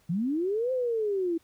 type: linear two-way sweep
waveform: sine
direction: up then down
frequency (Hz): 155.56 to 523.3 to 324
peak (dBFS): -25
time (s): 0.09-1.38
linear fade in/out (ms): 10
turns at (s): 0.72
effects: pink hiss -65 dBFS RMS until 1.43 s